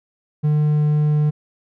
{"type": "tone", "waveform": "triangle", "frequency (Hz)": 150.2, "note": "D3", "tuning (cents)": 39, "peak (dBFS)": -12, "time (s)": [0.43, 1.31], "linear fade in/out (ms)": 20, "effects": []}